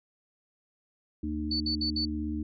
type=harmonic tone; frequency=76 Hz; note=D#2; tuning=40 cents flat; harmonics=1 / 3 / 4; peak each=-35 / -35 / -33 dBFS; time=1.23-2.43 s; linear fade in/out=5 ms
type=tone bursts; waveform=sine; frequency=4487 Hz; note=C#8; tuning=20 cents sharp; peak=-28 dBFS; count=4; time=1.51-2.053 s; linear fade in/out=5 ms; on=93 ms; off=57 ms
effects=none